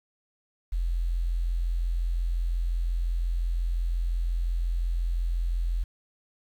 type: tone with quantisation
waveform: sine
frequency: 42.84 Hz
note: F1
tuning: 33 cents flat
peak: -24 dBFS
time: 0.72-5.84 s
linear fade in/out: 10 ms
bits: 9
effects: none